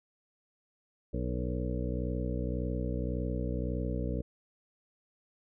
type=harmonic tone with a mistuned harmonic; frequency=61.8 Hz; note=B1; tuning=2 cents sharp; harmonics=1 / 2 / 3 / 4 / 5 / 7 / 8 / 9; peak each=-34 / -37 / -39 / -40 / -41 / -42 / -43 / -44 dBFS; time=1.13-4.22 s; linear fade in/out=10 ms; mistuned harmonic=7; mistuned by=+35 cents; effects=none